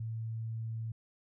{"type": "tone", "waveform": "sine", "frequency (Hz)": 112.6, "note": "A2", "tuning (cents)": 40, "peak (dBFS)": -35, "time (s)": [0, 0.92], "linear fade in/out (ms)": 5, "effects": []}